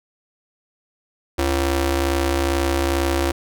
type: ring-modulated tone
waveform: sawtooth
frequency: 207.7 Hz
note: G#3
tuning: in tune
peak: -11 dBFS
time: 1.38-3.32 s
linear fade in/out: 10 ms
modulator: 135 Hz
effects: none